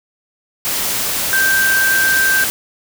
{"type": "tone in noise", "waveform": "sine", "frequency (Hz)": 1568, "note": "G6", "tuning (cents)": 0, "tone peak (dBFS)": -12, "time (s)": [1.33, 2.44], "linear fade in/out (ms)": 0, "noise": "white", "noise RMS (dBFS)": -19, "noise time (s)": [0.65, 2.5], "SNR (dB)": 4, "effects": []}